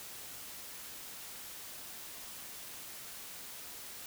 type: silence
effects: white hiss -47 dBFS RMS until 4.06 s